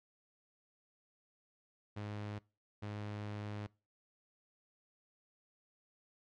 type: tone bursts at uneven times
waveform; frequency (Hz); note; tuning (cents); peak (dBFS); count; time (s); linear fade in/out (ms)
sawtooth; 104.2; G#2; +6; -37; 2; 1.96-2.39 / 2.82-3.67; 10
effects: noise-tail reverb RT60 0.3 s tail -23 dB re dry + low-pass 4000 Hz 12 dB/octave